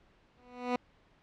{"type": "tone with exponential growth", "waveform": "15% pulse", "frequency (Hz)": 246.9, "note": "B3", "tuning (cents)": 0, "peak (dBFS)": -20, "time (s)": [0.37, 0.76], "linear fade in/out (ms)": 5, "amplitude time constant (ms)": 83, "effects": ["pink hiss -65 dBFS RMS until 1.22 s", "low-pass 3000 Hz 12 dB/octave"]}